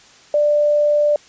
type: tone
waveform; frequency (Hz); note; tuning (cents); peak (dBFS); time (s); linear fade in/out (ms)
sine; 591; D5; +11; -12; 0.34-1.16; 2
effects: white hiss -47 dBFS RMS until 1.28 s + resampled to 16000 Hz